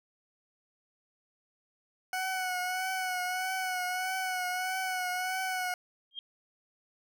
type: tone with vibrato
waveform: 20% pulse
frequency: 740 Hz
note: F#5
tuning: in tune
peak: -26 dBFS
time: 2.13-5.74 s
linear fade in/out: 2 ms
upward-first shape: triangle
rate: 1.6 Hz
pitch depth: 42 cents each way
type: tone with exponential growth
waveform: sine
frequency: 3212 Hz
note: G7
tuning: 41 cents sharp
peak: -32 dBFS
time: 6.11-6.19 s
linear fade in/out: 1 ms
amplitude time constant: 16 ms
effects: none